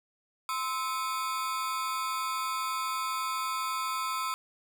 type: ring-modulated tone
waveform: 40% pulse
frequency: 1172 Hz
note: D6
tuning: 4 cents flat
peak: -26 dBFS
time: 0.49-4.34 s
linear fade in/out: 0 ms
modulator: 134 Hz
effects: none